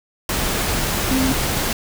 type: tone in noise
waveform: sine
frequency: 262.3 Hz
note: C4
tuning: 4 cents sharp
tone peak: -17 dBFS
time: 1.11-1.32 s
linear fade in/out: 2 ms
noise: pink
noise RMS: -21 dBFS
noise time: 0.29-1.73 s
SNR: +1 dB
effects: none